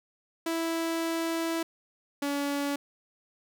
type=tone pair in turn; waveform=sawtooth; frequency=329.6 / 284.2 Hz; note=E4 / C#4; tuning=0 / +43 cents; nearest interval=minor third; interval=257 cents; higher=first; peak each=-24 dBFS; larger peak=neither; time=0.46-1.63 / 2.22-2.76 s; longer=first; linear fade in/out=5 ms; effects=none